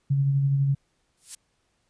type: tone with tremolo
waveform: sine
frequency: 138.59 Hz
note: C#3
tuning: in tune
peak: -18 dBFS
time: 0.1-0.75 s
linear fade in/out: 10 ms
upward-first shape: sine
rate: 12 Hz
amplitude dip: 30%
type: noise with exponential growth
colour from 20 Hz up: violet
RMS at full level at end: -26 dBFS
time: 1.17-1.35 s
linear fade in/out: 5 ms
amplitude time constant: 39 ms
effects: pink hiss -71 dBFS RMS until 1.89 s + resampled to 22050 Hz